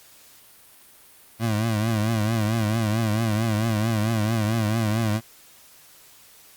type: tone with vibrato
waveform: 25% pulse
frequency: 110 Hz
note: A2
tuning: in tune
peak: -17 dBFS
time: 1.39-5.21 s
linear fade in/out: 50 ms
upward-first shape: triangle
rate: 4.5 Hz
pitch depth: 110 cents each way
effects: white hiss -51 dBFS RMS until 6.56 s + Opus 48 kbps